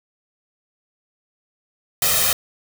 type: noise with comb filter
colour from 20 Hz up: white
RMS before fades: -18 dBFS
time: 2.02-2.33 s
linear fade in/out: 2 ms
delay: 1.6 ms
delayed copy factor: +0.9
effects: none